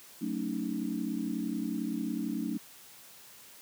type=chord; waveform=sine; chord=D# half-diminished seventh; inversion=first; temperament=just; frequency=186.68 / 224 / 280 / 311.1 Hz; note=F#3 / A3 / C#4 / D#4; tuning=+16 / +31 / +18 / 0 cents; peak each=-38 / -35 / -36 / -37 dBFS; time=0.21-2.58 s; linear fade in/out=10 ms; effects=white hiss -53 dBFS RMS until 3.61 s + high-pass 80 Hz 12 dB/octave